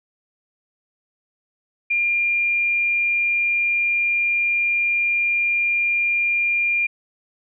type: tone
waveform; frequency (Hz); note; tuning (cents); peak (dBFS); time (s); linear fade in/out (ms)
sine; 2400; D7; +37; -17; 1.9-6.87; 10
effects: none